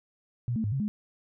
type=tone with pitch steps; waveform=sine; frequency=120.7 / 222 / 104.2 / 135.6 / 209.8 Hz; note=B2 / A3 / G#2 / C#3 / G#3; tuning=-39 / +16 / +6 / -38 / +18 cents; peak=-26 dBFS; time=0.48-0.88 s; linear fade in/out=0 ms; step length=80 ms; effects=none